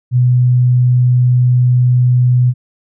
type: tone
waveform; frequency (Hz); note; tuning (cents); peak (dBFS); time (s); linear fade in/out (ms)
sine; 124.5; B2; +14; -7; 0.11-2.54; 50
effects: none